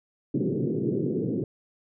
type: band-pass noise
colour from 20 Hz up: white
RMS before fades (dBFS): -27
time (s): 0.34-1.44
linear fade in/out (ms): 2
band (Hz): 120 to 420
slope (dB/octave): 48
effects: none